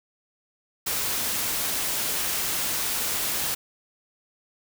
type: noise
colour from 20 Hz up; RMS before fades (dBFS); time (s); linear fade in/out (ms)
white; -27; 0.86-3.55; 10
effects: none